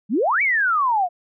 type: exponential two-way sweep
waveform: sine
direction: up then down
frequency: 183.8 to 2334 to 681 Hz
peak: -16 dBFS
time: 0.09-1.09 s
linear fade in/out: 50 ms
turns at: 0.42 s
effects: none